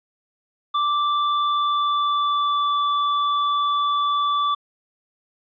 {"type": "tone with pitch glide", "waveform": "square", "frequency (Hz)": [1172, 1160.5], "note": ["D6", "D6"], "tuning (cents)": [-4, -21], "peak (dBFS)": -19, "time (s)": [0.74, 4.55], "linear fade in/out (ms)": 10, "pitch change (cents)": -17, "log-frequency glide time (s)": [1.49, 2.79], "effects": ["resampled to 11025 Hz", "10-bit"]}